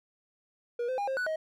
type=tone with pitch steps; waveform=triangle; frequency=478 / 515 / 810 / 532 / 1482 / 631 Hz; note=A#4 / C5 / G#5 / C5 / F#6 / D#5; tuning=+43 / -28 / -43 / +29 / +2 / +24 cents; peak=-27 dBFS; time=0.79-1.36 s; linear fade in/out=5 ms; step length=95 ms; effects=none